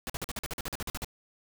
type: noise bursts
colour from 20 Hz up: pink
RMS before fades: -35 dBFS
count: 14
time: 0.07-1.046 s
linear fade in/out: 0 ms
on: 27 ms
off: 46 ms
effects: none